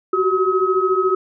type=tone cluster; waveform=sine; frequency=369.1 / 383 / 1276 Hz; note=F#4 / G4 / D#6; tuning=-4 / -40 / +43 cents; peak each=-19 dBFS; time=0.13-1.15 s; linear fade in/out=5 ms; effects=none